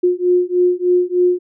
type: beating tone pair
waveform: sine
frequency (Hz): 356.7 / 360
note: F4 / F#4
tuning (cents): +37 / -47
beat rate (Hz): 3.3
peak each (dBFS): -15 / -15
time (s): 0.03-1.39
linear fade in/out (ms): 10
effects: none